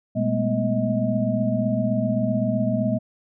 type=tone cluster; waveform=sine; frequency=120.3 / 201.9 / 217.7 / 245.4 / 632 Hz; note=B2 / G#3 / A3 / B3 / D#5; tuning=-45 / -49 / -18 / -11 / +27 cents; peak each=-26 dBFS; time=0.15-2.99 s; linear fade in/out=20 ms; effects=none